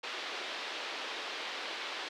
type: band-pass noise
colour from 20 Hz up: white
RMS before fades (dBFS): -40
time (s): 0.03-2.09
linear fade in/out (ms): 10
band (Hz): 330 to 4000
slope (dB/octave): 24
effects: none